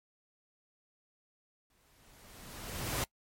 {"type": "noise with exponential growth", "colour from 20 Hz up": "pink", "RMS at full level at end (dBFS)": -32, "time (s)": [1.7, 3.04], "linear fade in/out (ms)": 2, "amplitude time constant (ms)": 290, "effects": ["noise-tail reverb RT60 0.1 s tail -23 dB re dry", "MP3 64 kbps"]}